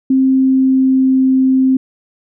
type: tone with pitch glide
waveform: sine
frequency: 264.1 to 262.1 Hz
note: C4 to C4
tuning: +16 to +3 cents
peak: -8 dBFS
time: 0.1-1.77 s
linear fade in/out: 5 ms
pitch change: -13 cents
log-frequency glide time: 0.22-1.27 s
effects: none